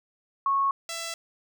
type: tone pair in turn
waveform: sine / 5% pulse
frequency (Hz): 1100 / 666.7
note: C#6 / E5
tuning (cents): -14 / +19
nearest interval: major sixth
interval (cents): 867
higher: first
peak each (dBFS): -21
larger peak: neither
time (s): 0.46-0.71 / 0.89-1.14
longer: neither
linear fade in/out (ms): 2
effects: none